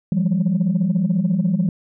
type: tone cluster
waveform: sine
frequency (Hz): 166.9 / 181 / 201.3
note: E3 / F#3 / G3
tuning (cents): +22 / -38 / +46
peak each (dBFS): -19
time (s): 0.12-1.69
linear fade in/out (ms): 2
effects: tanh soft clip ceiling -11 dBFS